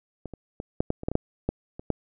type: clicks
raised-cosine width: 2 ms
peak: -22 / -25 / -20 / -9 / -11 / -23 / -11 / -17 / -7 / -11 / -24 / -10 dBFS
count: 12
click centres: 0.257 / 0.337 / 0.601 / 0.805 / 0.904 / 1.034 / 1.085 / 1.116 / 1.154 / 1.49 / 1.795 / 1.903 s
effects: none